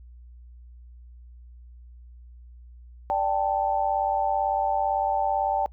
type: chord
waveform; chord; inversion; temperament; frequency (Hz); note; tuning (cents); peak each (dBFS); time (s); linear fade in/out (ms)
sine; D suspended fourth; none; just; 587.3 / 783.1 / 881; D5 / G5 / A5; 0 / -2 / +2; -29 / -24 / -27; 3.1-5.66; 0
effects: noise-tail reverb RT60 0.1 s tail -23 dB re dry + added 60 Hz sine -44 dBFS peak until 5.72 s